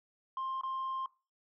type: tone with dropouts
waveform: sine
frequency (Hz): 1056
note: C6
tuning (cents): +16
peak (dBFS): -32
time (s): 0.37-1.06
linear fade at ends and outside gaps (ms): 2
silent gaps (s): 0.612-0.634
effects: noise-tail reverb RT60 0.3 s tail -21 dB re dry + tanh soft clip ceiling -32 dBFS